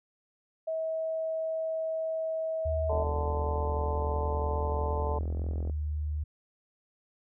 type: tone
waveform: sine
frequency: 643 Hz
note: E5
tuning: 43 cents flat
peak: -29 dBFS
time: 0.67-3.04 s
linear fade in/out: 10 ms
type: tone with pitch glide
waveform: sine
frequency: 77.2 to 75.39 Hz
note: D#2 to D2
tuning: -13 to +46 cents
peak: -29 dBFS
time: 2.65-6.24 s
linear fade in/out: 10 ms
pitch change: -41 cents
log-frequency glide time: 2.92-3.86 s
type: harmonic tone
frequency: 146.83 Hz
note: D3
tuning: in tune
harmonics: 3 / 4 / 5 / 6 / 7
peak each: -35 / -37 / -41 / -36 / -40 dBFS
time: 2.89-5.19 s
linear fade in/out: 10 ms
type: click train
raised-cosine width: 2 ms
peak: -27 dBFS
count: 120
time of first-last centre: 2.93-5.697 s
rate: 43 Hz
effects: none